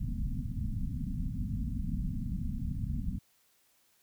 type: low-pass noise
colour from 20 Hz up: pink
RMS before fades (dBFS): -34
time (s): 0-3.19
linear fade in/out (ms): 10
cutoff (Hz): 260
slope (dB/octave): 96
effects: white hiss -69 dBFS RMS until 4.02 s